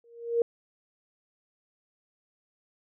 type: tone with exponential growth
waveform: sine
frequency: 467.9 Hz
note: A#4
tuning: 6 cents sharp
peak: -18 dBFS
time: 0.04-0.42 s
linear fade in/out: 2 ms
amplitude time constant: 81 ms
effects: none